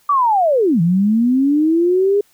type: linear two-way sweep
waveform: sine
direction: down then up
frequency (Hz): 1183 to 161.3 to 413.1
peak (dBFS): -11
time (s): 0.09-2.21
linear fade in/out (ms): 5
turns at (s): 0.81
effects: white hiss -56 dBFS RMS until 2.33 s